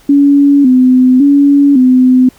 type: tone with vibrato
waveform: sine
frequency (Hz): 268.6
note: C4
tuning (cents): +46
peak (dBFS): -3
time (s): 0.09-2.29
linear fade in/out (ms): 5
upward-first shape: square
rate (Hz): 0.9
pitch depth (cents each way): 91
effects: pink hiss -44 dBFS RMS until 2.38 s